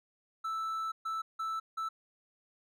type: tone bursts at uneven times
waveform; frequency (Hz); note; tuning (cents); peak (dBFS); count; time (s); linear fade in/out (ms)
triangle; 1318.5; E6; 0; -31; 4; 0.44-0.92 / 1.05-1.22 / 1.39-1.6 / 1.77-1.89; 10
effects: none